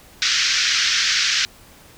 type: band-pass noise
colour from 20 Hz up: white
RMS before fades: -19 dBFS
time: 0.22-1.45 s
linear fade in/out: 0 ms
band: 1400 to 6000 Hz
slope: 48 dB/octave
effects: pink hiss -47 dBFS RMS until 1.97 s